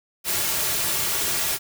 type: noise with comb filter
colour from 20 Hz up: white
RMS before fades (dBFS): -24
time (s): 0.24-1.59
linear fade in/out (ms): 50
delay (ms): 3.9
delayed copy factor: -0.5
effects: none